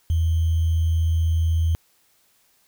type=tone with sample-and-hold; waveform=sine; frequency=82 Hz; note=E2; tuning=9 cents flat; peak=-17 dBFS; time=0.1-1.75 s; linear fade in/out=0 ms; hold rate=3150 Hz; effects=white hiss -62 dBFS RMS until 2.67 s